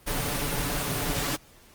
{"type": "noise with comb filter", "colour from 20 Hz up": "pink", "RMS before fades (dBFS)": -28, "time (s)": [0.06, 1.37], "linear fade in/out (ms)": 20, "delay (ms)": 6.9, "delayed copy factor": 0.65, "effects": ["pink hiss -55 dBFS RMS until 1.74 s", "Opus 24 kbps"]}